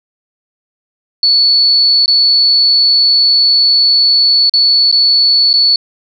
sine tone with dropouts, 4435 Hz, C#8, in tune, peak -6 dBFS, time 1.23-5.76 s, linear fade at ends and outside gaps 2 ms, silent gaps 2.06-2.079 / 4.496-4.537 / 4.915-4.925 / 5.531-5.538 s, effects none

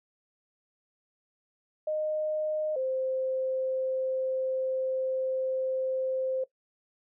sine tone pair in turn, 616 / 522.1 Hz, D#5 / C5, -17 / -4 cents, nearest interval minor third, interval 287 cents, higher first, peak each -27 dBFS, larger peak neither, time 1.87-2.76 / 2.76-6.44 s, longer second, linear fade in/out 5 ms, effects noise-tail reverb RT60 0.1 s tail -18 dB re dry

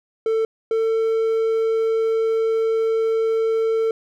triangle tone pair in turn, 445.4 / 448 Hz, A4 / A4, +21 / +31 cents, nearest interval unison, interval 10 cents, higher second, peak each -15 dBFS, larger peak neither, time 0.26-0.45 / 0.71-3.91 s, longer second, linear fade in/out 2 ms, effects none

